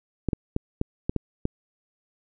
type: clicks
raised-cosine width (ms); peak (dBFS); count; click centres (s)
3; -11; 7; 0.287 / 0.332 / 0.564 / 0.814 / 1.095 / 1.163 / 1.454
effects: none